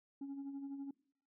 sine tone with tremolo, 277.2 Hz, C#4, in tune, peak -38 dBFS, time 0.21-0.91 s, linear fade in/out 5 ms, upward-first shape sine, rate 12 Hz, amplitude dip 55%, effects noise-tail reverb RT60 0.6 s tail -25 dB re dry + tanh soft clip ceiling -40 dBFS

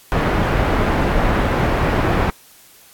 pink low-pass noise, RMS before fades -17 dBFS, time 0.12-2.3 s, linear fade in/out 0 ms, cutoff 1600 Hz, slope 12 dB/octave, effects white hiss -47 dBFS RMS until 2.93 s + AAC 64 kbps

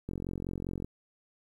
click train, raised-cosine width 3 ms, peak -23 dBFS, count 35, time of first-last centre 0.09-0.846 s, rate 45 Hz, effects 10-bit

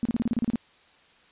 sine tone bursts, 233.1 Hz, A#3, in tune, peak -21 dBFS, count 10, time 0.03-0.557 s, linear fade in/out 0 ms, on 23 ms, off 33 ms, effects white hiss -58 dBFS RMS until 1.31 s + resampled to 8000 Hz

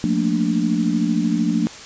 sine chord, Bb major seventh, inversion second, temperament equal with one note detuned, 177.15 / 220 / 233.1 / 293.7 Hz, F3 / A3 / Bb3 / D4, +25 / 0 / 0 / 0 cents, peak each -22 dBFS, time 0.04-1.67 s, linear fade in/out 0 ms, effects white hiss -37 dBFS RMS until 1.85 s + resampled to 16000 Hz

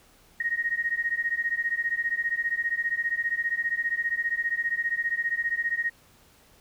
sine beating tone pair, 1864.7 / 1879.7 Hz, A#6 / A#6, 0 / +14 cents, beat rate 15 Hz, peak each -28 dBFS, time 0.4-5.9 s, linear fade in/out 5 ms, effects pink hiss -58 dBFS RMS until 6.6 s

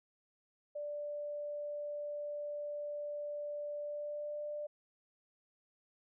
sine tone with pitch glide, 587.3 to 593.1 Hz, D5 to D5, 0 to +17 cents, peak -38 dBFS, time 0.75-4.67 s, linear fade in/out 10 ms, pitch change +17 cents, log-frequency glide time 3.8-4.41 s, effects none

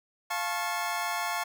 25% pulse chord, F augmented, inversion none, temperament just, 698.5 / 873.1 / 1091.3 Hz, F5 / A5 / C#6, 0 / -14 / -27 cents, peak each -30 dBFS, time 0.3-1.44 s, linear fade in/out 10 ms, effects none

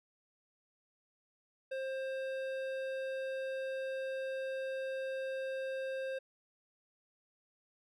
sine tone with hard clipping, 530 Hz, C5, 22 cents sharp, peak -38 dBFS, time 1.71-6.19 s, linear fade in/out 10 ms, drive 12 dB, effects none

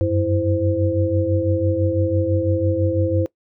sine tone cluster, 92.6 / 98.6 / 329.8 / 518 Hz, F#2 / G2 / E4 / C5, +2 / +11 / +1 / -17 cents, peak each -22 dBFS, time 0.01-3.26 s, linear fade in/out 0 ms, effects noise-tail reverb RT60 0.1 s tail -21 dB re dry

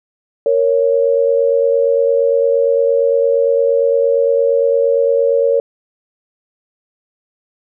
sine tone pair together, 465.7 / 554.4 Hz, A#4 / C#5, -2 / 0 cents, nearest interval minor third, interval 302 cents, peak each -13 dBFS, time 0.46-5.6 s, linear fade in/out 2 ms, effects none

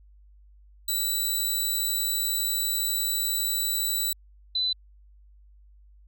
10% pulse / sine tone pair in turn, 3951 / 4006 Hz, B7 / B7, 0 / +24 cents, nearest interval unison, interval 24 cents, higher second, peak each -17 / -23 dBFS, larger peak first, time 0.88-4.13 / 4.55-4.73 s, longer first, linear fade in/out 5 ms, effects added 50 Hz sine -51 dBFS peak until 6.07 s

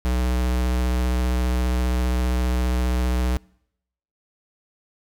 square tone with vibrato, 62 Hz, B1, 7 cents sharp, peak -20 dBFS, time 0.05-3.37 s, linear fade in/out 0 ms, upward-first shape sine, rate 15 Hz, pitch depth 20 cents each way, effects noise-tail reverb RT60 0.8 s tail -26 dB re dry

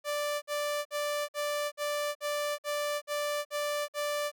sawtooth tone bursts, 587.3 Hz, D5, in tune, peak -26 dBFS, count 10, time 0.04-4.317 s, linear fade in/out 50 ms, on 380 ms, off 53 ms, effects none

